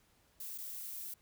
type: noise with dropouts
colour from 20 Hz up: violet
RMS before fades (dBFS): -44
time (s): 0.4-1.14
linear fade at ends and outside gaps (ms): 5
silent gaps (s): 0.579-0.583
effects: pink hiss -70 dBFS RMS until 1.21 s